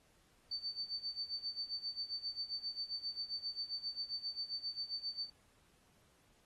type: tone with tremolo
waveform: sine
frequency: 4556 Hz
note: C#8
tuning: 47 cents sharp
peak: -36 dBFS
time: 0.51-5.3 s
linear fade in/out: 5 ms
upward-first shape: sine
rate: 7.5 Hz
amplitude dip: 85%
effects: pink hiss -71 dBFS RMS until 6.45 s + AAC 32 kbps